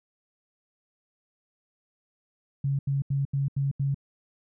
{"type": "tone bursts", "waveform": "sine", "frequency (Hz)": 138.59, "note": "C#3", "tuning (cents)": 0, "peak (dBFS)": -23, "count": 6, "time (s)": [2.64, 3.945], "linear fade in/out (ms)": 5, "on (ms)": 150, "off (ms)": 81, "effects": []}